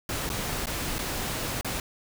pink noise with dropouts, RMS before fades -31 dBFS, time 0.09-1.8 s, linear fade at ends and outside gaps 2 ms, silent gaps 0.292-0.3 / 0.658-0.669 / 0.984-0.989 / 1.611-1.646 s, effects none

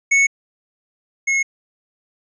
square tone pair in turn, 2210 / 2172 Hz, C#7 / C#7, -6 / -36 cents, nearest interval unison, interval 30 cents, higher first, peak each -12 / -16 dBFS, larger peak first, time 0.11-0.27 / 1.27-1.43 s, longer neither, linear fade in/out 10 ms, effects resampled to 16000 Hz

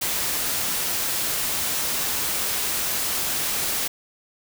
white noise, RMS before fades -25 dBFS, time 0.01-3.88 s, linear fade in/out 10 ms, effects none

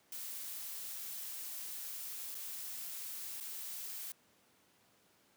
blue noise with dropouts, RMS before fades -44 dBFS, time 0.12-4.12 s, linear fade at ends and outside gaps 2 ms, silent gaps 2.346-2.351 / 3.402-3.407 s, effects pink hiss -69 dBFS RMS until 5.36 s + high-pass 150 Hz 12 dB/octave

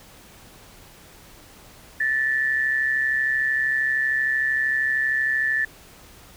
sine tone pair together, 1758 / 1891 Hz, A6 / A#6, -2 / +24 cents, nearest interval minor second, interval 126 cents, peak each -20 / -28 dBFS, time 2-5.65 s, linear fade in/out 5 ms, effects pink hiss -48 dBFS RMS until 6.36 s

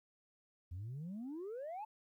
sine exponential sweep, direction up, 82.3 to 893 Hz, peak -40 dBFS, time 0.71-1.85 s, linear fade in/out 10 ms, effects tanh soft clip ceiling -40 dBFS + 13-bit

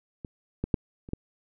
clicks, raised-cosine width 3 ms, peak -24 / -15 / -9 / -30 / -16 dBFS, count 5, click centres 0.248 / 0.64 / 0.742 / 1.089 / 1.134 s, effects none

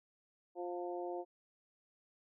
harmonic tone with a mistuned harmonic, 176.1 Hz, F3, 15 cents sharp, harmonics 2 / 3 / 4 / 5, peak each -41 / -45 / -44 / -51 dBFS, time 0.55-1.25 s, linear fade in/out 50 ms, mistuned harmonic 5, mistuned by +24 cents, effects none

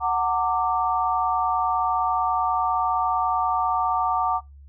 sine chord, Gb augmented, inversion none, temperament equal with one note detuned, 740 / 909.5 / 1174.7 Hz, Gb5 / Bb5 / D6, 0 / -43 / 0 cents, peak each -24 dBFS, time 0-4.41 s, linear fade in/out 50 ms, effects noise-tail reverb RT60 0.2 s tail -22 dB re dry + added 70 Hz sine -43 dBFS peak until 4.68 s

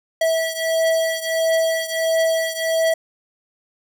square beating tone pair, 651 / 652.5 Hz, E5 / E5, -22 / -18 cents, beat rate 1.5 Hz, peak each -20 / -23 dBFS, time 0.21-2.94 s, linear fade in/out 5 ms, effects none

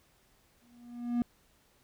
triangle tone with exponential growth, 240 Hz, B3, 49 cents flat, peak -22 dBFS, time 0.62-1.22 s, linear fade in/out 0 ms, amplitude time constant 130 ms, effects pink hiss -67 dBFS RMS until 1.83 s

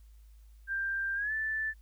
sine tone with pitch glide, 1584 to 1757.6 Hz, G6 to A6, +18 to -2 cents, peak -30 dBFS, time 0.67-1.74 s, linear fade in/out 50 ms, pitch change +180 cents, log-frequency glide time 1.15-1.33 s, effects added 53 Hz sine -52 dBFS peak until 1.81 s + white hiss -72 dBFS RMS until 1.81 s

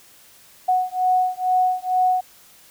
sine beating tone pair, 736 / 738.2 Hz, F#5 / F#5, -9 / -4 cents, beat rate 2.2 Hz, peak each -20 / -20 dBFS, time 0.68-2.21 s, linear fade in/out 10 ms, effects white hiss -50 dBFS RMS until 2.7 s

